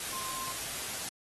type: tone in noise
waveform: sine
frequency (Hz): 1051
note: C6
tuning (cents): +7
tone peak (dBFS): -41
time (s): 0.13-0.52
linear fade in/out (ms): 2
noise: white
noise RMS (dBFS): -37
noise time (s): 0-1.09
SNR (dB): -7
effects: AAC 32 kbps